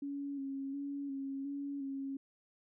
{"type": "tone with vibrato", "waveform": "sine", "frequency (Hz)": 277.2, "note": "C#4", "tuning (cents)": 0, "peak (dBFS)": -37, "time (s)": [0.02, 2.17], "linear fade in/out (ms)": 5, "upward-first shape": "square", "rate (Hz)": 1.4, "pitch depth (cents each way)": 28, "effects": []}